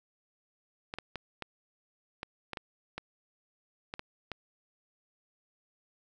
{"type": "clicks", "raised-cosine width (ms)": 0.3, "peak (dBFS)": -21, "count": 11, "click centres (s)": [0.939, 0.986, 1.157, 1.423, 2.231, 2.533, 2.572, 2.98, 3.939, 3.994, 4.317], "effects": []}